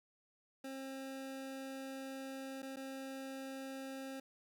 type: tone with dropouts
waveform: 25% pulse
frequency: 267.8 Hz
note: C4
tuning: 40 cents sharp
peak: -40 dBFS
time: 0.64-4.2 s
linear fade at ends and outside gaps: 5 ms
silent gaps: 2.621-2.627 / 2.761-2.768 s
effects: none